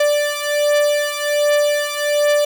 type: beating tone pair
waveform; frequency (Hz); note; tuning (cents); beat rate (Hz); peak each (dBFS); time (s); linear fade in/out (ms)
45% pulse; 587.3 / 588.6; D5 / D5; 0 / +4; 1.3; -17 / -19; 0-2.45; 5
effects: none